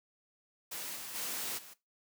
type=noise with level steps; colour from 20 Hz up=white; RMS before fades=-41 / -44 / -38 / -52 dBFS; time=0.71-1.74 s; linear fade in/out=10 ms; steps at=0.95 / 1.14 / 1.57 s; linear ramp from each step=20 ms; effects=noise-tail reverb RT60 0.2 s tail -17 dB re dry + high-pass 150 Hz 12 dB/octave